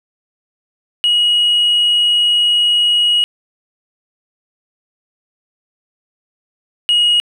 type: tone pair in turn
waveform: sine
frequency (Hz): 2900 / 2889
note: F#7 / F#7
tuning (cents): -35 / -42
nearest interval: unison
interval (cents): 7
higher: first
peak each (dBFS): -8 / -7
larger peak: second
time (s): 1.04-3.24 / 6.89-7.2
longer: first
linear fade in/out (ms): 0
effects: tanh soft clip ceiling -8 dBFS + 8-bit